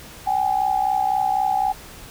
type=tone pair together; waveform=sine; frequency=766.7 / 830.6 Hz; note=G5 / G#5; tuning=-39 / 0 cents; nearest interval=minor second; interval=139 cents; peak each=-20 / -21 dBFS; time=0.26-1.73 s; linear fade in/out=20 ms; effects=pink hiss -41 dBFS RMS until 2.1 s